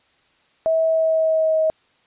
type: tone with pitch glide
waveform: sine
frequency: 647 to 633.7 Hz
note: E5 to D#5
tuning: -32 to +32 cents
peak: -15 dBFS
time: 0.66-1.7 s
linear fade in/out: 0 ms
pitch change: -36 cents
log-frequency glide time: 0.85-1.59 s
effects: white hiss -60 dBFS RMS until 2.06 s + resampled to 8000 Hz